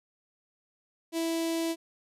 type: tone with notch filter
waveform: sawtooth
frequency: 329.6 Hz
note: E4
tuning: in tune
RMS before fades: -30 dBFS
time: 1.12-1.76 s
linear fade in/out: 50 ms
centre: 1400 Hz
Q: 0.9
effects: resampled to 32000 Hz